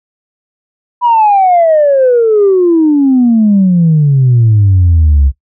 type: exponential sweep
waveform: sine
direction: down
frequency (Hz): 988 to 65.8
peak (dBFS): -3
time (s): 1.01-5.32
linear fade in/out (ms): 50
effects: noise-tail reverb RT60 0.1 s tail -18 dB re dry + tanh soft clip ceiling -1 dBFS